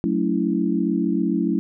sine chord, F# minor seventh, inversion none, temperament equal with one note detuned, 185 / 220 / 282.8 / 329.6 Hz, F#3 / A3 / C#4 / E4, 0 / 0 / +35 / 0 cents, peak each -24 dBFS, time 0.04-1.59 s, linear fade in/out 0 ms, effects none

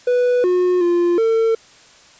triangle tone with pitch steps, 492.9 / 361.2 / 347.8 / 450.9 Hz, B4 / F#4 / F4 / A4, -3 / -42 / -7 / +42 cents, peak -11 dBFS, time 0.07-1.55 s, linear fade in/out 5 ms, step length 370 ms, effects white hiss -47 dBFS RMS until 2.19 s + resampled to 16000 Hz

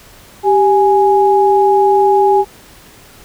sine tone pair together, 392 / 830.6 Hz, G4 / G#5, 0 / 0 cents, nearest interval octave + minor second, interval 1300 cents, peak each -10 dBFS, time 0.43-2.45 s, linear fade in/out 50 ms, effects pink hiss -41 dBFS RMS until 3.24 s

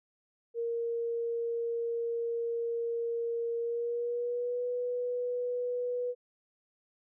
sine tone with pitch glide, 466.2 to 491.1 Hz, A#4 to B4, 0 to -10 cents, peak -30 dBFS, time 0.54-6.15 s, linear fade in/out 50 ms, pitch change +90 cents, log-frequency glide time 3.58-4.64 s, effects none

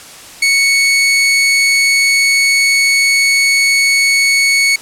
sawtooth tone, 2217 Hz, C#7, in tune, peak -5 dBFS, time 0.42-4.76 s, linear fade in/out 5 ms, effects white hiss -34 dBFS RMS until 4.81 s + low-pass 10000 Hz 12 dB/octave

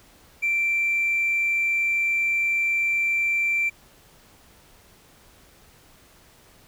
triangle tone, 2349 Hz, D7, in tune, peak -17 dBFS, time 0.42-3.7 s, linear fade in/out 20 ms, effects tanh soft clip ceiling -17 dBFS + pink hiss -54 dBFS RMS until 6.67 s

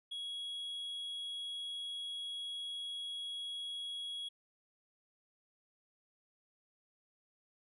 triangle tone, 3327 Hz, G#7, 2 cents sharp, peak -38 dBFS, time 0.11-4.29 s, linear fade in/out 10 ms, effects resampled to 24000 Hz

